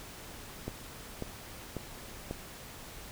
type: click train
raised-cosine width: 2 ms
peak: -22 dBFS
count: 4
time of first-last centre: 0.68-2.31 s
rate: 1.84 Hz
effects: pink hiss -47 dBFS RMS until 3.11 s